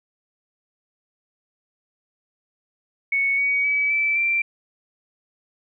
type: tone with pitch steps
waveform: sine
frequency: 2217 / 2251 / 2285 / 2319 / 2354 Hz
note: C#7 / C#7 / D7 / D7 / D7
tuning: 0 / +26 / -48 / -22 / +3 cents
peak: -18 dBFS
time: 3.12-4.42 s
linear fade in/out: 5 ms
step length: 260 ms
effects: none